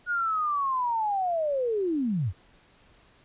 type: linear sweep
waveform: sine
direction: down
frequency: 1456 to 75.4 Hz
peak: -24 dBFS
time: 0.06-2.33 s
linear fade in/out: 50 ms
effects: pink hiss -59 dBFS RMS until 3.24 s + resampled to 8000 Hz